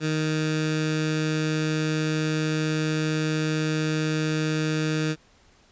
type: tone with notch filter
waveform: 15% pulse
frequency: 155.56 Hz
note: D#3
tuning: in tune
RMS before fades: -25 dBFS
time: 0-5.16 s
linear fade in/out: 50 ms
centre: 720 Hz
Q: 0.99
effects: pink hiss -58 dBFS RMS until 5.71 s + resampled to 16000 Hz

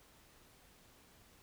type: silence
effects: pink hiss -64 dBFS RMS until 1.42 s

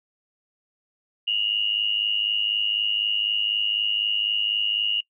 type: tone pair together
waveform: sine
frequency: 2809 / 2913 Hz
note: F7 / F#7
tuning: +9 / -28 cents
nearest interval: minor second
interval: 63 cents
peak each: -24 dBFS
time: 1.27-5.01 s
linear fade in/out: 10 ms
effects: noise-tail reverb RT60 0.1 s tail -23 dB re dry

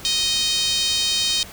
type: tone with high-pass filter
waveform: 5% pulse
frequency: 622.3 Hz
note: D#5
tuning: in tune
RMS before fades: -21 dBFS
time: 0.05-1.43 s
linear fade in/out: 0 ms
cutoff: 3500 Hz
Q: 2.9
effects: pink hiss -39 dBFS RMS until 1.52 s

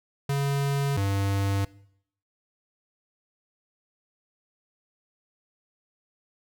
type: tone pair in turn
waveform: square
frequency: 140 / 98.77 Hz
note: C#3 / G2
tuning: +18 / +14 cents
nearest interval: tritone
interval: 604 cents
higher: first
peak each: -24 dBFS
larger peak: neither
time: 0.29-0.97 / 0.97-1.65 s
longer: neither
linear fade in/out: 5 ms
effects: noise-tail reverb RT60 0.7 s tail -21 dB re dry

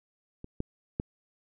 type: clicks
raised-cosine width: 3 ms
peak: -28 / -18 / -16 dBFS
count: 3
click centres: 0.444 / 0.604 / 0.999 s
effects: none

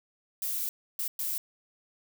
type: noise bursts at uneven times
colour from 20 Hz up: violet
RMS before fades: -32 dBFS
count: 3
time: 0.42-0.69 / 0.99-1.08 / 1.19-1.38 s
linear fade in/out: 2 ms
effects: none

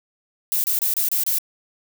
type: noise bursts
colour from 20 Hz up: violet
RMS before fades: -21 dBFS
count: 6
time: 0.52-1.385 s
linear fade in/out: 0 ms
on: 120 ms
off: 29 ms
effects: none

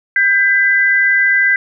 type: tone pair together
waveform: sine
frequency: 1587.4 / 2000 Hz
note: G6 / B6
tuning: +21 / +21 cents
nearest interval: major third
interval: 400 cents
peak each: -12 dBFS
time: 0.16-1.56 s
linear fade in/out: 2 ms
effects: none

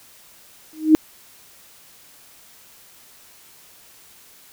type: tone with exponential growth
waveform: sine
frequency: 312.2 Hz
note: D#4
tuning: 6 cents sharp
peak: -4 dBFS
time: 0.73-0.95 s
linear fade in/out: 0 ms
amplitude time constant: 46 ms
effects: white hiss -49 dBFS RMS until 4.52 s

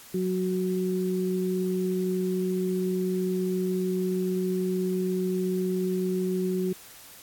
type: tone pair together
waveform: sine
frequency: 184.2 / 370 Hz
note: F#3 / F#4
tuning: -7 / 0 cents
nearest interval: octave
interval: 1207 cents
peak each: -27 dBFS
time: 0.14-6.73 s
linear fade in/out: 5 ms
effects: white hiss -48 dBFS RMS until 7.22 s + AAC 64 kbps

